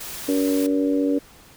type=noise; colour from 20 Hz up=white; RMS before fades=-34 dBFS; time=0-0.67 s; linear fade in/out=10 ms
type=harmonic tone; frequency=94.8 Hz; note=F#2; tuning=43 cents sharp; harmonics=3 / 4 / 5 / 6; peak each=-19 / -31 / -25 / -30 dBFS; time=0.28-1.19 s; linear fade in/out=10 ms
effects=pink hiss -49 dBFS RMS until 1.56 s